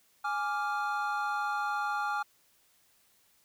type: chord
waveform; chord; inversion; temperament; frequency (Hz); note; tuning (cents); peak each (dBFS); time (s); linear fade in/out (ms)
triangle; D diminished; second; equal; 830.6 / 1174.7 / 1396.9; Ab5 / D6 / F6; 0 / 0 / 0; -31 / -34 / -32; 0.24-2.23; 10
effects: white hiss -67 dBFS RMS until 3.44 s